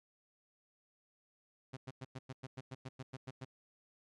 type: tone bursts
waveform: sawtooth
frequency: 130.81 Hz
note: C3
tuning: in tune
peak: -39 dBFS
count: 13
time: 1.73-3.45 s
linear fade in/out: 10 ms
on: 40 ms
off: 100 ms
effects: low-pass 7000 Hz 12 dB/octave + AAC 32 kbps